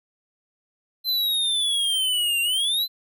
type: exponential two-way sweep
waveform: square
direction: down then up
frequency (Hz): 4100 to 2750 to 4100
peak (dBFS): -21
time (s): 1.04-2.88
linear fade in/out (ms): 50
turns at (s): 2.41
effects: none